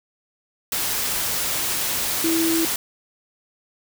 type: tone in noise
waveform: sine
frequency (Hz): 327.9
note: E4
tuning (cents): -9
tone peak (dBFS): -19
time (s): 2.24-2.65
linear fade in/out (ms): 2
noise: white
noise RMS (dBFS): -24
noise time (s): 0.72-2.76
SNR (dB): +2
effects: none